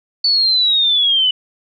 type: linear sweep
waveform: sine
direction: down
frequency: 4500 to 2960 Hz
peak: -11 dBFS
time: 0.24-1.31 s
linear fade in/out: 5 ms
effects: none